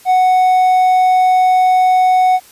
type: tone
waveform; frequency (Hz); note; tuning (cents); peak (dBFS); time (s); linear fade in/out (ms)
triangle; 740; F#5; 0; -6; 0.05-2.4; 50
effects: white hiss -43 dBFS RMS until 2.51 s + resampled to 32000 Hz